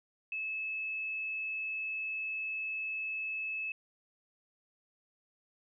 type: tone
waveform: sine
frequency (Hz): 2600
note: E7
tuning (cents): -24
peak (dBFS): -34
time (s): 0.32-3.72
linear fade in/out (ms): 2
effects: none